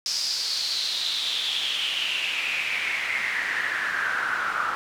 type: noise with band-pass filter sweep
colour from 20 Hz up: pink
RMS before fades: -27 dBFS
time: 0.06-4.75 s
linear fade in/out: 0 ms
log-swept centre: 5200 to 1300 Hz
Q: 6.2
effects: none